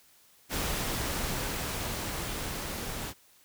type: noise with level ramp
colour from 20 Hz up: pink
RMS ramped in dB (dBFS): -31 to -37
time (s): 0.49-3.14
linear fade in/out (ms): 50
effects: white hiss -61 dBFS RMS until 3.44 s